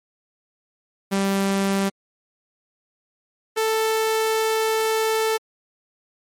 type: tone pair in turn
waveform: sawtooth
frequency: 196 / 441.5 Hz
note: G3 / A4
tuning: 0 / +6 cents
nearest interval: octave + major second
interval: 1406 cents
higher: second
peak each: -15 dBFS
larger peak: neither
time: 1.11-1.9 / 3.56-5.38 s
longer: second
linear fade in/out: 20 ms
effects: MP3 64 kbps